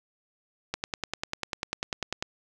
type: click train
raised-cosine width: 0.2 ms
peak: -12 dBFS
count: 16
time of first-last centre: 0.74-2.225 s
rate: 10.1 Hz
effects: none